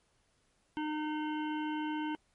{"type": "harmonic tone", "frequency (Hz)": 305.6, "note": "D#4", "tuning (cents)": -31, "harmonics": [1, 3, 5, 7, 9, 10], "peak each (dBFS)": [-34, -39, -45, -51, -52, -50], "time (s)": [0.77, 2.15], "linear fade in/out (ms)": 0, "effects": ["pink hiss -73 dBFS RMS until 2.34 s", "MP3 48 kbps"]}